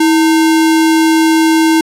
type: tone with sample-and-hold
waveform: sine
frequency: 322.3 Hz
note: E4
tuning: 39 cents flat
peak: -6 dBFS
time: 0-1.81 s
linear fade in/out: 5 ms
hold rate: 1225 Hz
effects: low-pass 12000 Hz 12 dB/octave